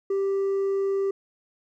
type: tone with hard clipping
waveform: triangle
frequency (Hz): 392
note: G4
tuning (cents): 0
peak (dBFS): -21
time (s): 0.1-1.11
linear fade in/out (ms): 5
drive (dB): 1
effects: none